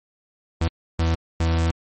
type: tone bursts at uneven times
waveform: 40% pulse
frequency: 82.41 Hz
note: E2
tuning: in tune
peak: -17 dBFS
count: 3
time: 0.61-0.68 / 0.99-1.15 / 1.4-1.71 s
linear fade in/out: 5 ms
effects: MP3 32 kbps